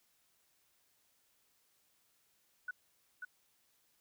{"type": "tone with echo", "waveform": "sine", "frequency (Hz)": 1480, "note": "F#6", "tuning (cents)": 0, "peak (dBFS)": -37, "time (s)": [2.68, 2.71], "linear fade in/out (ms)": 5, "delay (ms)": 540, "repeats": 1, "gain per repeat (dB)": -4, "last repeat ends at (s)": 3.25, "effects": ["white hiss -74 dBFS RMS until 4 s"]}